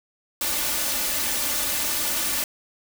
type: noise with comb filter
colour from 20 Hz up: white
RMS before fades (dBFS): -25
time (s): 0.41-2.44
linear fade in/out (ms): 2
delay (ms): 3.4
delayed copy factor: +0.65
effects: none